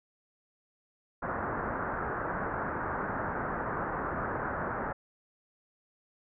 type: low-pass noise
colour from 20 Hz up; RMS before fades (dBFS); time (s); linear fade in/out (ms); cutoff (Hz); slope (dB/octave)
white; -34; 1.22-4.93; 10; 1600; 48
effects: none